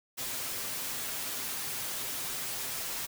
white noise with comb filter, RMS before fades -36 dBFS, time 0.17-3.07 s, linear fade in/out 20 ms, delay 7.7 ms, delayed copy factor +0.55, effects none

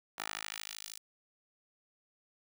10% pulse tone with high-pass filter sweep, 52.9 Hz, G#1, 33 cents sharp, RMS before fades -43 dBFS, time 0.18-0.98 s, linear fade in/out 5 ms, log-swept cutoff 1000 to 5800 Hz, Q 0.85, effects none

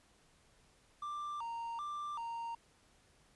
triangle tone with vibrato, 1046.5 Hz, C6, in tune, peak -37 dBFS, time 1.02-2.55 s, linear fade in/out 5 ms, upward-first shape square, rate 1.3 Hz, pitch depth 210 cents each way, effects pink hiss -68 dBFS RMS until 3.35 s + resampled to 24000 Hz

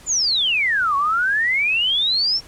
sine exponential two-way sweep, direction down then up, 7300 to 1092 to 5590 Hz, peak -16 dBFS, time 0.06-2.41 s, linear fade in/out 50 ms, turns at 0.96 s, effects pink hiss -45 dBFS RMS until 2.47 s + low-pass 11000 Hz 12 dB/octave

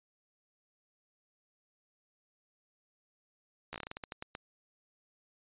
slowing click train, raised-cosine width 0.3 ms, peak -24 dBFS, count 13, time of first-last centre 3.73-4.351 s, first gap 13 ms, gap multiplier 1.23, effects resampled to 8000 Hz

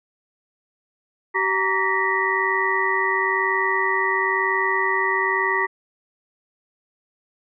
sine tone cluster, 384 / 930 / 1149 / 1858 / 1959 Hz, G4 / A#5 / D6 / A#6 / B6, -36 / -4 / -38 / -6 / -15 cents, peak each -26 / -25 / -26 / -25 / -23 dBFS, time 1.34-5.67 s, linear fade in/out 20 ms, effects none

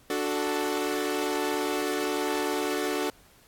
sawtooth chord, D major, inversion none, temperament equal, 293.7 / 370 / 440 Hz, D4 / F#4 / A4, 0 / 0 / 0 cents, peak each -27 dBFS, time 0.1-3.1 s, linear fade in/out 2 ms, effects pink hiss -58 dBFS RMS until 3.47 s + AAC 64 kbps

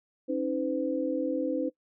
sine tone cluster, 273.8 / 313.8 / 508 Hz, C#4 / D#4 / B4, -21 / +15 / +49 cents, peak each -31 dBFS, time 0.28-1.7 s, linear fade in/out 20 ms, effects noise-tail reverb RT60 0.1 s tail -20 dB re dry

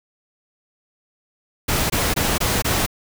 pink noise bursts, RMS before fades -20 dBFS, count 5, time 1.68-2.864 s, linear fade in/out 10 ms, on 220 ms, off 21 ms, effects none

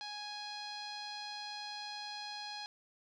sawtooth tone with low-pass filter, 831 Hz, G#5, 1 cent sharp, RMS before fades -44 dBFS, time 0.01-2.66 s, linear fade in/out 0 ms, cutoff 4500 Hz, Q 8.1, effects none

